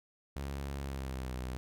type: tone with pitch glide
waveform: sawtooth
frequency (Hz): 69.3 to 63.18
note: C#2 to B1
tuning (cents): 0 to +40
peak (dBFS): -33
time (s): 0.36-1.57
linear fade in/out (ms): 0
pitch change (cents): -160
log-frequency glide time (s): 0.81-1.35
effects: none